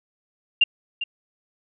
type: tone with echo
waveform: sine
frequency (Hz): 2792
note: F7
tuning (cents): -1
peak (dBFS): -12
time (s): 0.61-0.64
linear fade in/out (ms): 5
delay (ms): 400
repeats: 1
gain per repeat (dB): -12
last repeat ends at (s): 1.04
effects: none